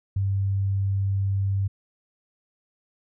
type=tone with ADSR envelope; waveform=sine; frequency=98 Hz; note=G2; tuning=in tune; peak=-19 dBFS; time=0.16-1.68 s; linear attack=7 ms; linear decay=4 ms; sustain=-2 dB; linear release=12 ms; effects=none